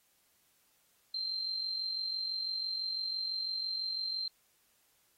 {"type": "tone with amplitude modulation", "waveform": "sine", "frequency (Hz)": 4143, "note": "C8", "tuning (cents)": -18, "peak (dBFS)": -31, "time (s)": [1.14, 4.28], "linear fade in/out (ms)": 5, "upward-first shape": "sine", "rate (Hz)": 46, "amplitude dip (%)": 50, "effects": ["white hiss -71 dBFS RMS until 5.17 s", "AAC 48 kbps"]}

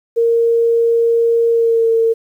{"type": "tone with pitch glide", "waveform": "sine", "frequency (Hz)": [463.5, 454.5], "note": ["A#4", "A#4"], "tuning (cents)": [-10, -44], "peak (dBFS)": -10, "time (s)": [0.16, 2.14], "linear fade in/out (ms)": 20, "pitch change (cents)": -34, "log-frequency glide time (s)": [1.5, 1.9], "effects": ["8-bit"]}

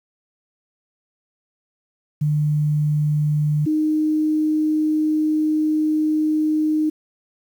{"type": "tone pair in turn", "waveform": "sine", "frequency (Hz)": [150, 308.6], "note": ["D3", "D#4"], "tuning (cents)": [37, -14], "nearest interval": "octave", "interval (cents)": 1249, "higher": "second", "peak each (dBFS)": -16, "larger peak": "neither", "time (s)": [[2.21, 3.66], [3.66, 6.9]], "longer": "second", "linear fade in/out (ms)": 10, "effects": ["8-bit"]}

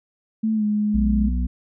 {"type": "tone with pitch glide", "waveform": "sine", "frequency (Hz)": [220, 209.9], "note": ["A3", "G#3"], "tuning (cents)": [0, 19], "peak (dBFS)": -18, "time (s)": [0.43, 1.29], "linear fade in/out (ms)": 10, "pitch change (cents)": -81, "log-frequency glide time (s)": [0.54, 0.64]}
{"type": "harmonic tone", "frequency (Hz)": 61.1, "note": "B1", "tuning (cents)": -18, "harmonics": [1, 3, 4], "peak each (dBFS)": [-20, -29, -30], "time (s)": [0.94, 1.47], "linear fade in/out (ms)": 10}
{"effects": []}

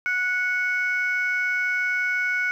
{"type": "tone pair together", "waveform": "sine", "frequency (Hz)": [1472, 2217], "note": ["F#6", "C#7"], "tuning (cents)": [-9, 0], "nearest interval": "perfect fifth", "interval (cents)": 709, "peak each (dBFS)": [-22, -24], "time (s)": [0.06, 2.51], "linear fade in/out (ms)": 0, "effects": ["tanh soft clip ceiling -16 dBFS", "9-bit"]}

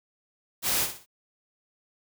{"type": "noise with echo", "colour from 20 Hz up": "white", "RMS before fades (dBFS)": -26, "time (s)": [0.62, 0.88], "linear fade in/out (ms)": 50, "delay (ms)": 61, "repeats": 3, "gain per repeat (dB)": -9, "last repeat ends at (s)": 1.063, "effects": []}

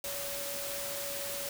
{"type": "tone in noise", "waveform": "sine", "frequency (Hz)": 564, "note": "C#5", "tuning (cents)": 30, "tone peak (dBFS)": -41, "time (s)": [0.04, 1.49], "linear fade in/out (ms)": 2, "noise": "white", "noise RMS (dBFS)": -38, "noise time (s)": [0.04, 1.49], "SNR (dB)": -6, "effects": []}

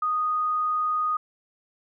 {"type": "tone", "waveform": "sine", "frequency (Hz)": 1240, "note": "D#6", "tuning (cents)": -6, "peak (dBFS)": -22, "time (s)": [0.02, 1.17], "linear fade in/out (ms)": 5, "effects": []}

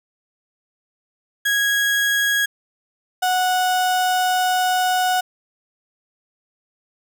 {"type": "tone pair in turn", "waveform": "35% pulse", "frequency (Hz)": [1652, 735.9], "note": ["G#6", "F#5"], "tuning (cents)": [-10, -10], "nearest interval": "octave + major second", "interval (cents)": 1400, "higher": "first", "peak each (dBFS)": -15, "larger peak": "neither", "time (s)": [[1.45, 2.46], [3.22, 5.21]], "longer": "second", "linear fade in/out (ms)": 10, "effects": []}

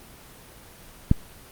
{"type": "click", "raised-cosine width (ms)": 5, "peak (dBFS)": -3, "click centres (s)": 1.114, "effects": ["pink hiss -47 dBFS RMS until 1.51 s", "Opus 24 kbps"]}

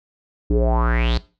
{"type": "tone with low-pass filter sweep", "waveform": "square", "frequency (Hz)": 58.8, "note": "A#1", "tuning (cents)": 16, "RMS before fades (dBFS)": -18, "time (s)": [0.5, 1.18], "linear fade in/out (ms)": 5, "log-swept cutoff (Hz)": [330, 4500], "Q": 6.8, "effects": ["noise-tail reverb RT60 0.3 s tail -18 dB re dry"]}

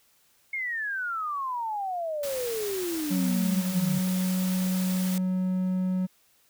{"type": "exponential sweep", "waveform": "sine", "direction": "down", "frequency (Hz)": [2183, 145.1], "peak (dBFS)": -28, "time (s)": [0.53, 3.99], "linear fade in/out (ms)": 5}
{"type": "noise", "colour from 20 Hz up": "white", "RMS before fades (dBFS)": -37, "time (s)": [2.23, 5.18], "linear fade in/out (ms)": 2}
{"type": "tone", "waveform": "triangle", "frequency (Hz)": 185, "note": "F#3", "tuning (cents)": 0, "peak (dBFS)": -22, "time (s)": [3.1, 6.07], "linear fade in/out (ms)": 20}
{"effects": ["white hiss -64 dBFS RMS until 6.49 s"]}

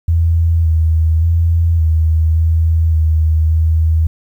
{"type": "tone with pitch steps", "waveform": "sine", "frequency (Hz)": [82.9, 80.3, 83.4, 79.9, 81.2, 79.1, 80.2], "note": ["E2", "E2", "E2", "D#2", "E2", "D#2", "E2"], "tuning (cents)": [10, -45, 21, 47, -26, 29, -47], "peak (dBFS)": -9, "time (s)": [0.08, 4.07], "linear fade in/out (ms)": 5, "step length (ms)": 570, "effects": ["8-bit"]}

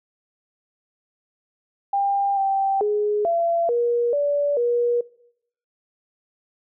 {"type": "tone with pitch steps", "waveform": "sine", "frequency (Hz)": [797, 781, 417.6, 678, 476.2, 577, 479.1], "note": ["G5", "G5", "G#4", "E5", "A#4", "D5", "A#4"], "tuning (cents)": [28, -7, 10, 49, 37, -31, 47], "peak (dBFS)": -18, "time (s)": [1.93, 5.01], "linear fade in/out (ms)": 5, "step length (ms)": 440, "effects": ["noise-tail reverb RT60 0.7 s tail -21 dB re dry"]}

